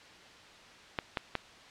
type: clicks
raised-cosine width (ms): 0.3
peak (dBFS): -14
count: 3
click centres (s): 0.988 / 1.172 / 1.353
effects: white hiss -53 dBFS RMS until 1.7 s + low-pass 4000 Hz 12 dB/octave